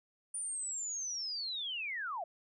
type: linear sweep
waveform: sine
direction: down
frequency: 9430 to 622.3 Hz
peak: -36 dBFS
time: 0.34-2.24 s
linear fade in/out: 5 ms
effects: none